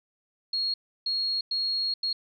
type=tone bursts at uneven times; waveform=sine; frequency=4294 Hz; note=C8; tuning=44 cents sharp; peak=-25 dBFS; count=4; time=0.53-0.74 / 1.06-1.41 / 1.51-1.94 / 2.03-2.13 s; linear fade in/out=5 ms; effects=none